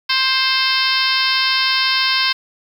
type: harmonic tone with a mistuned harmonic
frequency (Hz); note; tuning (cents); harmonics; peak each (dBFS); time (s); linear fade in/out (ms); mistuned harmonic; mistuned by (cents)
526; C5; +9; 2 / 3 / 4 / 5 / 6 / 7 / 8 / 9 / 10; -23 / -23 / -23 / -23 / -23 / -23 / -23 / -23 / -23; 0.09-2.33; 10; 6; -26
effects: 7-bit